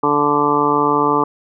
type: harmonic tone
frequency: 146.1 Hz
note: D3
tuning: 9 cents flat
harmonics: 1 / 2 / 3 / 4 / 5 / 6 / 7 / 8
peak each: -29 / -20 / -19 / -29 / -28 / -19 / -20 / -18 dBFS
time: 0.03-1.24 s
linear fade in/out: 5 ms
effects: none